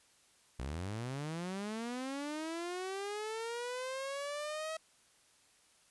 sawtooth linear sweep, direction up, 58.3 to 644 Hz, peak -34 dBFS, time 0.59-4.77 s, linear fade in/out 5 ms, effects white hiss -67 dBFS RMS until 5.9 s + resampled to 24000 Hz

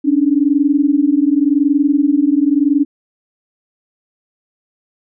sine tone pair together, 277.2 / 298.1 Hz, C#4 / D4, 0 / +26 cents, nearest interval minor second, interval 126 cents, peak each -13 dBFS, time 0.04-2.85 s, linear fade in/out 20 ms, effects none

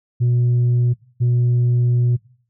sine tone pair in turn, 121.6 / 121.6 Hz, B2 / B2, -26 / -26 cents, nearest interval unison, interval 0 cents, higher neither, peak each -11 dBFS, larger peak neither, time 0.2-0.94 / 1.2-2.17 s, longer second, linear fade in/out 20 ms, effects noise-tail reverb RT60 0.5 s tail -22 dB re dry + tanh soft clip ceiling -12 dBFS

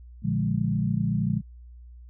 sine chord, Bb dominant seventh, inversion none, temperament equal, 116.54 / 146.83 / 174.61 / 207.7 Hz, Bb2 / D3 / F3 / Ab3, 0 / 0 / 0 / 0 cents, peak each -28 dBFS, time 0.22-1.42 s, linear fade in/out 50 ms, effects added 60 Hz sine -43 dBFS peak until 2.09 s

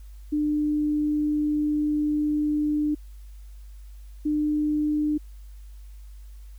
sine tone pair in turn, 299.1 / 300.4 Hz, D4 / D4, +32 / +39 cents, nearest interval unison, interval 7 cents, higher second, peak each -21 dBFS, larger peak neither, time 0.32-2.95 / 4.25-5.18 s, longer first, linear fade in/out 10 ms, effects added 50 Hz sine -40 dBFS peak until 6.58 s + white hiss -62 dBFS RMS until 6.58 s

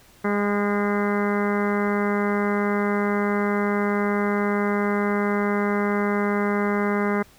harmonic tone with a mistuned harmonic, 204.6 Hz, G#3, 26 cents flat, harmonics 1 / 2 / 3 / 4 / 5 / 6 / 7 / 8 / 9 / 10, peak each -23 / -25 / -32 / -33 / -33 / -32 / -35 / -35 / -38 / -34 dBFS, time 0.24-7.23 s, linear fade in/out 10 ms, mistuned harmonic 8, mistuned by -23 cents, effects pink hiss -53 dBFS RMS until 7.38 s

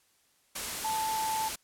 sine tone in noise, 877 Hz, A5, 6 cents flat, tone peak -29 dBFS, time 0.84-1.49 s, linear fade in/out 10 ms, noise white, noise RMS -35 dBFS, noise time 0.55-1.56 s, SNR +3 dB, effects white hiss -68 dBFS RMS until 1.63 s + low-pass 12000 Hz 12 dB/octave

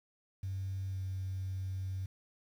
sine tone with pitch glide, 96 to 94.62 Hz, G2 to F#2, -36 to +39 cents, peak -34 dBFS, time 0.43-2.06 s, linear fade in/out 5 ms, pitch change -25 cents, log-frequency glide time 0.89-0.98 s, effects tanh soft clip ceiling -31 dBFS + 10-bit

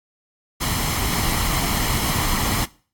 pink noise with comb filter, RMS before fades -22 dBFS, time 0.6-2.66 s, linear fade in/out 20 ms, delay 0.96 ms, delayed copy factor +0.5, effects noise-tail reverb RT60 0.4 s tail -20 dB re dry + AAC 64 kbps

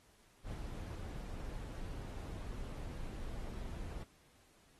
brown noise with ADSR envelope, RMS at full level -42 dBFS, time 0.43-4.04 s, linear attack 67 ms, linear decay 73 ms, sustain -2 dB, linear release 15 ms, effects pink hiss -68 dBFS RMS until 4.79 s + AAC 32 kbps

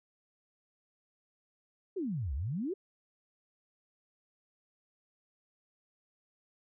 sine exponential two-way sweep, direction down then up, 415.3 to 61.8 to 415.3 Hz, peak -32 dBFS, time 1.96-2.74 s, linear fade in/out 10 ms, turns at 2.34 s, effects none

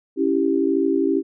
sine chord, C# diminished, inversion none, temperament equal, 277.2 / 329.6 / 392 Hz, C#4 / E4 / G4, 0 / 0 / 0 cents, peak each -21 dBFS, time 0.16-1.23 s, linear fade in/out 50 ms, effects none

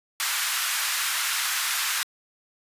pink high-pass noise, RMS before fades -26 dBFS, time 0.2-2.03 s, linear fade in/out 0 ms, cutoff 1200 Hz, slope 24 dB/octave, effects resampled to 32000 Hz

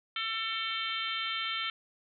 harmonic tone, 447.3 Hz, A4, 28 cents sharp, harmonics 3 / 4 / 5 / 6 / 7 / 8 / 9, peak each -37 / -43 / -38 / -44 / -36 / -40 / -45 dBFS, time 0.16-1.7 s, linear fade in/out 2 ms, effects none

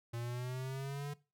square exponential sweep, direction up, 116.54 to 146.1 Hz, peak -39 dBFS, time 0.13-1.14 s, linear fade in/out 10 ms, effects noise-tail reverb RT60 0.3 s tail -20 dB re dry

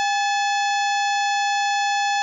harmonic tone with a mistuned harmonic, 862 Hz, A5, 36 cents flat, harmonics 1 / 2 / 3 / 4 / 5 / 6 / 7 / 8, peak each -20 / -26 / -30 / -32 / -34 / -36 / -37 / -38 dBFS, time 0-2.22 s, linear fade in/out 0 ms, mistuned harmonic 1, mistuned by -110 cents, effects none

